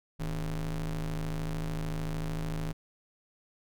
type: ring-modulated tone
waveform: square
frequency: 66 Hz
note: C2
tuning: 16 cents sharp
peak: -29 dBFS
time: 0.19-2.73 s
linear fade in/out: 20 ms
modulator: 92.7 Hz
effects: none